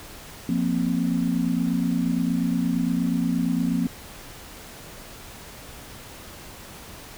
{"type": "chord", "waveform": "sine", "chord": "F suspended fourth", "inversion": "none", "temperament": "equal", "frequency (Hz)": [174.61, 233.1, 261.6], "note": ["F3", "Bb3", "C4"], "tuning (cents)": [0, 0, 0], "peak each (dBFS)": -25, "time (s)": [0.49, 3.87], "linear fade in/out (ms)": 2, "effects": ["pink hiss -42 dBFS RMS until 7.17 s"]}